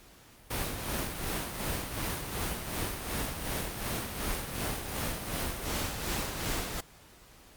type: noise with tremolo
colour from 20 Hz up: pink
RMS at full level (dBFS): -32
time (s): 0.5-6.81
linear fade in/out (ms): 10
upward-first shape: sine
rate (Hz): 2.7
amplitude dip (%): 50
effects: pink hiss -56 dBFS RMS until 7.56 s + Opus 48 kbps